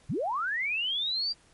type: linear sweep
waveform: sine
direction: up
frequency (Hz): 85.2 to 4762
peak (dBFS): -27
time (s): 0.09-1.33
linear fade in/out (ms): 10
effects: pink hiss -61 dBFS RMS until 1.53 s + MP3 48 kbps